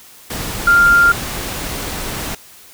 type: tone in noise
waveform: sine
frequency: 1396.9 Hz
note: F6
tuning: in tune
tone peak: -7 dBFS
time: 0.67-1.12 s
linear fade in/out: 5 ms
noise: pink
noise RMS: -24 dBFS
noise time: 0.3-2.35 s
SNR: +14 dB
effects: white hiss -42 dBFS RMS until 2.73 s